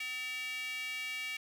square tone with high-pass filter, 254.5 Hz, C4, 48 cents flat, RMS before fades -39 dBFS, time 0-1.37 s, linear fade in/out 5 ms, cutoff 2400 Hz, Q 6.8, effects none

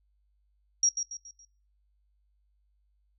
sine tone with echo, 5660 Hz, F8, 22 cents sharp, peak -20 dBFS, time 0.83-0.89 s, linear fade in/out 2 ms, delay 140 ms, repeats 4, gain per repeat -8 dB, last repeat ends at 1.45 s, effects noise-tail reverb RT60 0.4 s tail -24 dB re dry + added 50 Hz sine -67 dBFS peak until 3.18 s

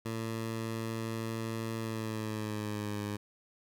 15% pulse tone with pitch glide, 112.8 to 103.44 Hz, A2 to G#2, +44 to -6 cents, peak -28 dBFS, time 0.05-3.17 s, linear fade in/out 10 ms, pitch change -150 cents, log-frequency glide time 1.75-3.01 s, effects none

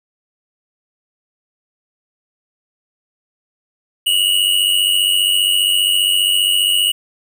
square tone pair together, 2848 / 2943 Hz, F7 / F#7, +33 / -10 cents, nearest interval minor second, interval 57 cents, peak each -16 dBFS, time 4.06-6.92 s, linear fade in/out 10 ms, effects none

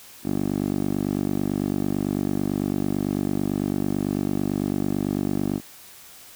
10% pulse tone with band-pass filter, 49 Hz, G1, in tune, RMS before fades -25 dBFS, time 0.23-5.61 s, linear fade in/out 50 ms, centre 290 Hz, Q 1.6, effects white hiss -46 dBFS RMS until 6.35 s

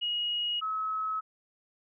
sine tone pair in turn, 2890 / 1287.3 Hz, F#7 / E6, -41 / -41 cents, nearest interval octave + major second, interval 1400 cents, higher first, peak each -28 / -29 dBFS, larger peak first, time 0.01-0.61 / 0.61-1.21 s, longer neither, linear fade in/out 20 ms, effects none

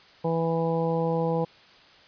harmonic tone, 164.81 Hz, E3, in tune, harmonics 1 / 2 / 3 / 4 / 5 / 6, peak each -27 / -34 / -26 / -38 / -32 / -37 dBFS, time 0.24-1.45 s, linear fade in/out 10 ms, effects white hiss -53 dBFS RMS until 2.07 s + resampled to 11025 Hz

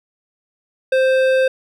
sine tone with hard clipping, 523 Hz, C5, 1 cent flat, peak -14 dBFS, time 0.92-1.48 s, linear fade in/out 5 ms, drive 12 dB, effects none

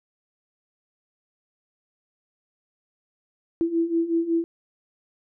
sine beating tone pair, 329.6 / 335 Hz, E4 / E4, 0 / +28 cents, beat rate 5.4 Hz, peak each -26 / -22 dBFS, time 3.61-4.44 s, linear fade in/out 0 ms, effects none

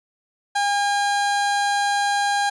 30% pulse tone, 810 Hz, G#5, 43 cents flat, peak -16 dBFS, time 0.55-2.5 s, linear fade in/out 10 ms, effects resampled to 22050 Hz

